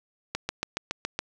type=click train; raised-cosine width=0.2 ms; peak=-11 dBFS; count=7; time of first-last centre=0.35-1.19 s; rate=7.14 Hz; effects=none